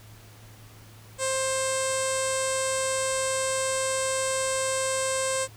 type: tone with low-pass filter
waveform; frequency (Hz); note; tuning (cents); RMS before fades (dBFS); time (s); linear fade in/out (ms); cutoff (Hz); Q
sawtooth; 528; C5; +16; -27; 1.18-5.48; 50; 8300; 7.5
effects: added 108 Hz sine -48 dBFS peak until 5.56 s + pink hiss -52 dBFS RMS until 5.56 s